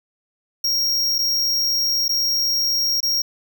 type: tone with dropouts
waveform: square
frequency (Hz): 5588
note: F8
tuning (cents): 0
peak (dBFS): -18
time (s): 0.64-3.22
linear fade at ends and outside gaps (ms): 5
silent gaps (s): 1.184-1.188 / 2.082-2.092 / 3.005-3.029
effects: none